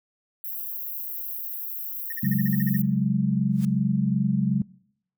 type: high-pass noise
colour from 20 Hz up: white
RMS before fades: -33 dBFS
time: 0.44-2.82 s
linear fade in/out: 2 ms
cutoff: 12000 Hz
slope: 96 dB/octave
type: tone bursts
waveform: triangle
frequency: 1838 Hz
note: A#6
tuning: 25 cents flat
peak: -31 dBFS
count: 10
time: 2.1-2.765 s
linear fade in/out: 5 ms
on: 26 ms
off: 45 ms
type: chord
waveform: sine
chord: C# suspended fourth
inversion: none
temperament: equal with one note detuned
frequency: 136.92 / 185 / 207.7 Hz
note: C#3 / F#3 / G#3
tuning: -21 / 0 / 0 cents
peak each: -25 / -24 / -24 dBFS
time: 2.23-4.62 s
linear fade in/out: 5 ms
type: noise with exponential growth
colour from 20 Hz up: white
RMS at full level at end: -40 dBFS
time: 3.49-3.65 s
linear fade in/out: 1 ms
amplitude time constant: 34 ms
effects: noise-tail reverb RT60 0.7 s tail -23 dB re dry